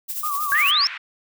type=noise with tremolo; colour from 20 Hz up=violet; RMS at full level=-26 dBFS; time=0.08-0.72 s; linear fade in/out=20 ms; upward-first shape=triangle; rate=12 Hz; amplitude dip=65%
type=tone with vibrato; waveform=sine; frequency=1174.7 Hz; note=D6; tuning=in tune; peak=-23 dBFS; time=0.23-0.85 s; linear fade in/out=5 ms; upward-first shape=sine; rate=6.3 Hz; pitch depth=86 cents each way
type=exponential sweep; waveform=sine; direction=up; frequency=1568 to 5520 Hz; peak=-16 dBFS; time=0.52-0.87 s; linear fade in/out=0 ms
type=band-pass noise; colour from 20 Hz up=white; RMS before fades=-33 dBFS; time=0.54-0.98 s; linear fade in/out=10 ms; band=1400 to 2400 Hz; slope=24 dB/octave
effects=none